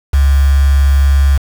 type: tone with quantisation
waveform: sine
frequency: 69.3 Hz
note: C#2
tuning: in tune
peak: -6 dBFS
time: 0.13-1.38 s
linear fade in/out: 10 ms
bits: 4
effects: none